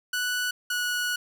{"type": "tone pair in turn", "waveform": "sawtooth", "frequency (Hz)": [1480, 1466.4], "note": ["F#6", "F#6"], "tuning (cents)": [0, -16], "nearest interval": "unison", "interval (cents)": 16, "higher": "first", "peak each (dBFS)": -22, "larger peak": "neither", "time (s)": [[0.13, 0.51], [0.7, 1.16]], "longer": "second", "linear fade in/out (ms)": 5, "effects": []}